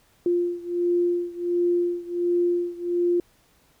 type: beating tone pair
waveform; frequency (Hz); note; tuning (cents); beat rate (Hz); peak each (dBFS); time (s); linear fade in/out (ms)
sine; 349.2 / 350.6; F4 / F4; 0 / +7; 1.4; -23 / -25; 0.26-3.2; 2
effects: pink hiss -61 dBFS RMS until 3.8 s